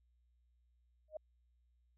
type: tone with exponential growth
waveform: sine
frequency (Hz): 620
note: D#5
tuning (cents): -6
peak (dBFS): -37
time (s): 1.08-1.17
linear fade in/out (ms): 5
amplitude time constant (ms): 18
effects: added 60 Hz sine -70 dBFS peak until 1.97 s